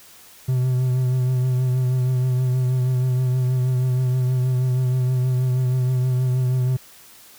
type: tone with vibrato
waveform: triangle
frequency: 127.4 Hz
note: C3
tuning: 46 cents flat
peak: -15 dBFS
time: 0.48-6.77 s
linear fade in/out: 10 ms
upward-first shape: triangle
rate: 6.3 Hz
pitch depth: 35 cents each way
effects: white hiss -47 dBFS RMS until 7.38 s